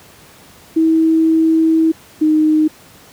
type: tone pair in turn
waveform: sine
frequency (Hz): 322.3 / 309.4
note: E4 / D#4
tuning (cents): -39 / -10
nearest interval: minor second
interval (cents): 71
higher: first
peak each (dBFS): -9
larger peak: neither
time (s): 0.76-1.92 / 2.21-2.68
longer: first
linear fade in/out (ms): 10
effects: pink hiss -43 dBFS RMS until 3.12 s + high-pass 80 Hz 12 dB/octave